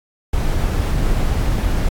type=noise; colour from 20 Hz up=brown; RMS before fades=-17 dBFS; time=0.33-1.89 s; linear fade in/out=5 ms; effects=AAC 64 kbps